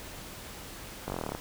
slowing click train, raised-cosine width 1 ms, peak -19 dBFS, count 12, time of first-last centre 1.08-1.35 s, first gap 20 ms, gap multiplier 1.04, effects pink hiss -44 dBFS RMS until 1.4 s

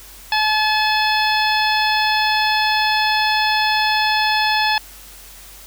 harmonic tone, 860 Hz, A5, 40 cents flat, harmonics 1 / 2 / 3 / 4 / 5 / 6, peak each -18 / -21 / -23 / -24 / -25 / -26 dBFS, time 0.32-4.78 s, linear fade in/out 2 ms, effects added 47 Hz sine -44 dBFS peak until 5.66 s + white hiss -41 dBFS RMS until 5.66 s

